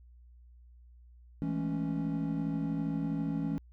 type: chord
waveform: triangle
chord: A major seventh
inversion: second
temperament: equal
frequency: 164.81 / 207.7 / 220 / 277.2 Hz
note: E3 / G#3 / A3 / C#4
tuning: 0 / 0 / 0 / 0 cents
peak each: -32 / -38 / -38 / -32 dBFS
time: 1.42-3.58 s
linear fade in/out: 0 ms
effects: added 60 Hz sine -53 dBFS peak until 3.72 s